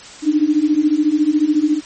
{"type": "beating tone pair", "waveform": "sine", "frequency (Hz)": [293.7, 307.7], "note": ["D4", "D#4"], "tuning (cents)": [0, -19], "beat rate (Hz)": 14, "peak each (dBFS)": [-16, -14], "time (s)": [0.22, 1.81], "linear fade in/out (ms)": 50, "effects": ["white hiss -37 dBFS RMS until 1.85 s", "MP3 32 kbps"]}